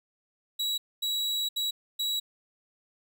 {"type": "tone bursts at uneven times", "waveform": "40% pulse", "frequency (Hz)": 3892, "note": "B7", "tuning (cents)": -26, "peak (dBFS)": -26, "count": 4, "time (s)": [[0.59, 0.78], [1.02, 1.49], [1.56, 1.71], [1.99, 2.2]], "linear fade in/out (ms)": 10, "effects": []}